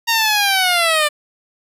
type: linear sweep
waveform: 10% pulse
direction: down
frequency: 932 to 587.3 Hz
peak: -5 dBFS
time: 0.07-1.09 s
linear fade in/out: 20 ms
effects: resampled to 32000 Hz